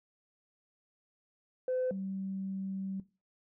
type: tone pair in turn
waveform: sine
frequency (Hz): 510 / 192.47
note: C5 / G3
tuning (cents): -44 / -31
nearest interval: octave + perfect fourth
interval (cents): 1687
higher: first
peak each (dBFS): -28 / -35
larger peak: first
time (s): 1.68-1.91 / 1.91-3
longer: second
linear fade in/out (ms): 2
effects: noise-tail reverb RT60 0.3 s tail -17 dB re dry + tanh soft clip ceiling -26 dBFS